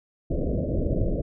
pink low-pass noise, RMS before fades -25 dBFS, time 0.3-1.22 s, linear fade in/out 10 ms, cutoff 640 Hz, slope 96 dB/octave, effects none

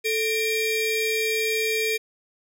40% pulse ring-modulated tone, 1402 Hz, F6, 6 cents sharp, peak -18 dBFS, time 0.04-1.98 s, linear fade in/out 20 ms, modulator 963 Hz, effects none

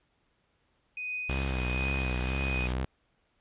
sine tone with tremolo, 2495 Hz, D#7, 4 cents sharp, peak -31 dBFS, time 0.97-2.67 s, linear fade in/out 2 ms, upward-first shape triangle, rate 1.4 Hz, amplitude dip 70%
white noise, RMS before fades -37 dBFS, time 1.29-2.73 s, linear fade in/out 5 ms
sawtooth tone with vibrato, 64.6 Hz, C2, 21 cents flat, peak -25 dBFS, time 1.29-2.85 s, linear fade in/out 5 ms, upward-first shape sine, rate 2 Hz, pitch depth 74 cents each way
effects pink hiss -72 dBFS RMS until 3.4 s + resampled to 8000 Hz

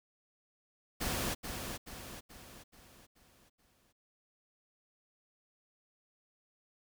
pink noise with echo, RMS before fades -35 dBFS, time 1-1.35 s, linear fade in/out 20 ms, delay 430 ms, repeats 6, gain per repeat -6 dB, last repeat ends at 3.93 s, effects none

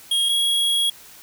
square tone pair in turn, 3267 / 3311 Hz, G#7 / G#7, -29 / -6 cents, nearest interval unison, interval 23 cents, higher second, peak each -18 dBFS, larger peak neither, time 0.11-0.29 / 0.29-0.9 s, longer second, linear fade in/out 5 ms, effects white hiss -45 dBFS RMS until 1.22 s

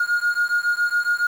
triangle beating tone pair, 1426 / 1433.2 Hz, F6 / F6, +36 / +44 cents, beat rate 7.2 Hz, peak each -19 dBFS, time 0-1.27 s, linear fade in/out 5 ms, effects tanh soft clip ceiling -11 dBFS + 7-bit

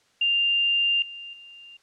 sine tone with level steps, 2794 Hz, F7, in tune, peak -19 / -36 / -43 dBFS, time 0.21-1.77 s, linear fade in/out 5 ms, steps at 1.02 / 1.33 s, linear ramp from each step 2 ms, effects white hiss -63 dBFS RMS until 1.82 s + low-pass 6000 Hz 12 dB/octave

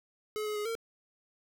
square tone with pitch steps, 426.7 / 423.3 / 417.7 / 456.5 Hz, G#4 / G#4 / G#4 / A#4, +47 / +33 / +10 / -36 cents, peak -33 dBFS, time 0.36-0.752 s, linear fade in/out 0 ms, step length 98 ms, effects none

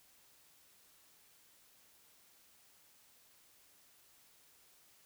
silence, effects white hiss -66 dBFS RMS until 5.05 s

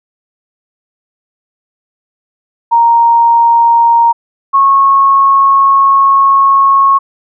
sine tone pair in turn, 932.3 / 1096.1 Hz, A#5 / C#6, 0 / -20 cents, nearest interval minor third, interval 280 cents, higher second, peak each -4 dBFS, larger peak neither, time 2.71-4.13 / 4.53-6.99 s, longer second, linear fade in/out 20 ms, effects none

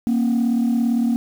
sine tone pair together, 233.9 / 271.6 Hz, A#3 / C#4, +6 / -35 cents, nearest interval minor third, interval 259 cents, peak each -15 / -21 dBFS, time 0.07-1.16 s, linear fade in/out 0 ms, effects tanh soft clip ceiling -13 dBFS + 7-bit

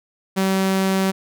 sawtooth tone, 191.4 Hz, G3, 41 cents flat, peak -13 dBFS, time 0.36-1.12 s, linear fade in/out 20 ms, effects none

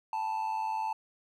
triangle tone with amplitude modulation, 880 Hz, A5, in tune, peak -25 dBFS, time 0.13-0.93 s, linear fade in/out 2 ms, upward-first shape sine, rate 100 Hz, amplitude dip 70%, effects none

